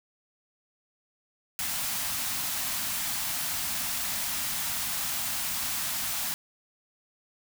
white band-stop noise, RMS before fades -31 dBFS, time 1.59-6.34 s, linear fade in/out 0 ms, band 290 to 620 Hz, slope 48 dB/octave, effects none

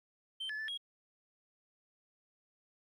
sine tone with pitch steps, 3115 / 1721 / 1754 / 3292 Hz, G7 / A6 / A6 / G#7, -12 / -39 / -6 / -16 cents, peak -35 dBFS, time 0.4-0.776 s, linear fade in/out 10 ms, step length 94 ms, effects tanh soft clip ceiling -36 dBFS + 12-bit

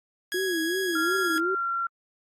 sawtooth tone, 1661.2 Hz, G#6, in tune, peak -25 dBFS, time 0.32-1.38 s, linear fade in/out 0 ms
sine tone with vibrato, 350 Hz, F4, 4 cents sharp, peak -26 dBFS, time 0.34-1.55 s, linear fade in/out 5 ms, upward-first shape sine, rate 2.7 Hz, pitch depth 160 cents each way
sine tone with pitch glide, 1386 to 1369.3 Hz, F6 to F6, -14 to -35 cents, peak -25 dBFS, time 0.95-1.87 s, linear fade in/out 5 ms, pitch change -21 cents, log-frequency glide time 1.44-1.71 s
effects AAC 48 kbps

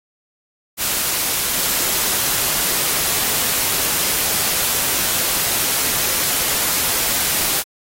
white noise, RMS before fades -19 dBFS, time 0.77-7.64 s, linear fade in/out 50 ms, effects AAC 48 kbps

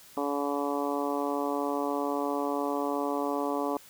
harmonic tone, 142.9 Hz, D3, 47 cents flat, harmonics 2 / 3 / 4 / 5 / 6 / 7 / 8, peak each -32 / -34 / -35 / -36 / -37 / -37 / -38 dBFS, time 0.17-3.77 s, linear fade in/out 2 ms, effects white hiss -53 dBFS RMS until 3.89 s

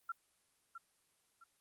sine tone with echo, 1363 Hz, F6, 43 cents flat, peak -37 dBFS, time 0.09-0.12 s, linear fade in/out 5 ms, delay 660 ms, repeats 2, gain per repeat -9 dB, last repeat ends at 1.44 s, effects white hiss -75 dBFS RMS until 1.6 s + Opus 24 kbps

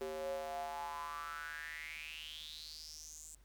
square tone with high-pass filter sweep, 77.78 Hz, D#2, in tune, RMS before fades -45 dBFS, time 0.01-3.35 s, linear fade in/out 0 ms, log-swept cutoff 420 to 7800 Hz, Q 7.4, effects added 50 Hz sine -62 dBFS peak until 3.44 s + pink hiss -72 dBFS RMS until 3.44 s

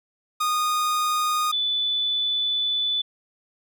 45% pulse / sine tone pair in turn, 1232 / 3485 Hz, D#6 / A7, -17 / -17 cents, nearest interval octave + tritone, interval 1800 cents, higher second, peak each -21 dBFS, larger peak neither, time 0.4-1.52 / 1.52-3.02 s, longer second, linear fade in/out 10 ms, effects none

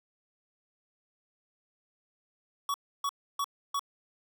square tone bursts, 1126 Hz, C#6, 27 cents sharp, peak -29 dBFS, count 4, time 2.69-3.794 s, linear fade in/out 2 ms, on 51 ms, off 300 ms, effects none

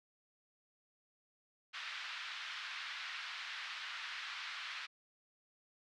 pink band-pass noise, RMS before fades -45 dBFS, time 1.73-4.87 s, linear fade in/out 20 ms, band 1300 to 4200 Hz, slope 24 dB/octave, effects none

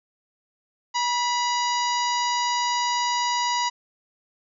harmonic tone with a mistuned harmonic, 968 Hz, B5, 35 cents flat, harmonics 1 / 2 / 3 / 4 / 5 / 6 / 7, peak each -23 / -31 / -33 / -34 / -31 / -37 / -35 dBFS, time 0.94-3.7 s, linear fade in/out 20 ms, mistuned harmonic 2, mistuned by +46 cents, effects none

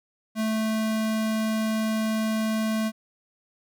square tone, 219.3 Hz, A3, 6 cents flat, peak -24 dBFS, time 0.35-2.92 s, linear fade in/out 50 ms, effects none

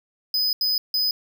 square tone bursts at uneven times, 5010 Hz, D#8, 11 cents sharp, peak -20 dBFS, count 3, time 0.34-0.53 / 0.61-0.78 / 0.94-1.11 s, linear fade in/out 2 ms, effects none

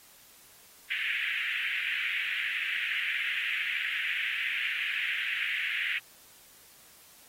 white band-pass noise, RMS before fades -32 dBFS, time 0.9-5.99 s, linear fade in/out 10 ms, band 1700 to 2800 Hz, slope 48 dB/octave, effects white hiss -56 dBFS RMS until 7.28 s + AAC 48 kbps

